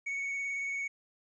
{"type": "tone with vibrato", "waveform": "triangle", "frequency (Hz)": 2225, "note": "C#7", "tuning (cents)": 6, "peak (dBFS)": -31, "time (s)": [0.06, 0.88], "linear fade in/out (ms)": 10, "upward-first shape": "sine", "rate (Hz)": 18, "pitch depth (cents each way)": 15, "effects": ["resampled to 22050 Hz", "12-bit"]}